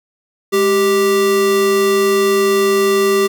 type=tone pair together; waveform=square; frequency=207.7 / 392 Hz; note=G#3 / G4; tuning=0 / 0 cents; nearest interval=major seventh; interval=1100 cents; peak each=-23 / -12 dBFS; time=0.52-3.28 s; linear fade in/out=20 ms; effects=none